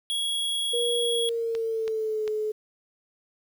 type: tone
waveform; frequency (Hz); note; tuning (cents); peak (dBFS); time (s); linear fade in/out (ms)
square; 3327; G#7; +2; -26; 0.1-1.29; 0
type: tone with pitch glide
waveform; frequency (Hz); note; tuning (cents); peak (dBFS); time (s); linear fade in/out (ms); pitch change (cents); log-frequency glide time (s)
sine; 478.6 to 428.9; A#4 to A4; +46 to -44; -25; 0.73-2.52; 10; -190; 0.97-2.26
type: clicks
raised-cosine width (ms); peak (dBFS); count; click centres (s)
0.2; -21; 3; 1.551 / 1.879 / 2.278
effects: 9-bit